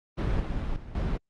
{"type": "noise with level steps", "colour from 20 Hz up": "brown", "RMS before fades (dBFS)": [-26, -30, -41, -28], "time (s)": [0.17, 1.18], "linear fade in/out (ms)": 20, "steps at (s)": [0.4, 0.76, 0.95], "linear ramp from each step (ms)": 2, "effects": ["low-pass 4000 Hz 12 dB/octave", "Opus 32 kbps"]}